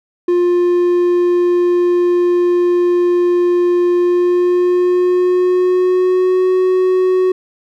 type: tone with pitch glide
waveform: triangle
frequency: 352.6 to 370.3 Hz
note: F4 to F#4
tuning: +17 to +1 cents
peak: -8 dBFS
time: 0.28-7.32 s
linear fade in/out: 5 ms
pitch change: +84 cents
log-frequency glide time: 3.97-6.5 s
effects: none